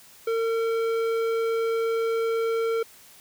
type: tone with low-pass filter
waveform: square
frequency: 454.7 Hz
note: A#4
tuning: 43 cents flat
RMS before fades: -25 dBFS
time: 0.27-2.83 s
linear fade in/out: 5 ms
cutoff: 2600 Hz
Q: 0.54
effects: white hiss -51 dBFS RMS until 3.2 s